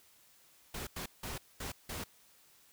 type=noise bursts at uneven times; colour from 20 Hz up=pink; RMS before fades=-41 dBFS; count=5; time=0.74-0.87 / 0.96-1.06 / 1.23-1.38 / 1.6-1.72 / 1.89-2.04 s; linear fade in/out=5 ms; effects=white hiss -64 dBFS RMS until 2.72 s